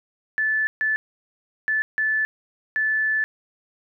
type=tone bursts at uneven times; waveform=sine; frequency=1744 Hz; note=A6; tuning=16 cents flat; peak=-19 dBFS; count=5; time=0.38-0.67 / 0.81-0.96 / 1.68-1.82 / 1.98-2.25 / 2.76-3.24 s; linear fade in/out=0 ms; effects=none